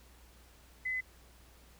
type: tone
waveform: sine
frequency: 2023 Hz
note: B6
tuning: 41 cents sharp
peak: -32 dBFS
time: 0.85-1.01 s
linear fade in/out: 10 ms
effects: added 60 Hz sine -59 dBFS peak until 1.79 s + pink hiss -62 dBFS RMS until 1.79 s